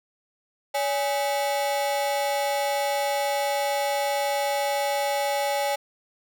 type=ring-modulated tone; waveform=45% pulse; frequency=698.5 Hz; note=F5; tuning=in tune; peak=-20 dBFS; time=0.74-5.76 s; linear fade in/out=10 ms; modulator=130 Hz; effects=none